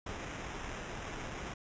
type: noise with sample-and-hold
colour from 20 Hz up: pink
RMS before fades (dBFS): -42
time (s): 0.06-1.54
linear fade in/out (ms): 5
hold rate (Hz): 4410
effects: resampled to 16000 Hz